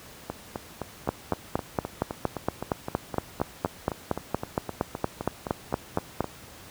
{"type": "two click trains", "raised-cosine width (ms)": 1, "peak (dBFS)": [-16, -9], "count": [24, 23], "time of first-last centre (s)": [[0.3, 6.243], [1.09, 6.206]], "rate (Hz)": [3.87, 4.3], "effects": ["pink hiss -47 dBFS RMS until 6.7 s", "high-pass 60 Hz 12 dB/octave"]}